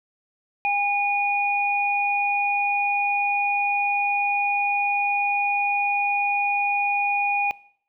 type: tone pair together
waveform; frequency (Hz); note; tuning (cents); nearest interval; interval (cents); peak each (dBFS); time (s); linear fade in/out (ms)
sine; 810 / 2453; G#5 / D#7; -43 / -25; octave + perfect fifth; 1918; -22; 0.65-7.51; 0
effects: noise-tail reverb RT60 0.6 s tail -21 dB re dry